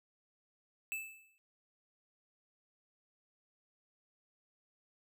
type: tone with exponential decay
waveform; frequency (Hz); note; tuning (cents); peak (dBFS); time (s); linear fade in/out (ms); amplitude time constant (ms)
square; 2629; E7; -5; -35; 0.92-1.38; 0; 100
effects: none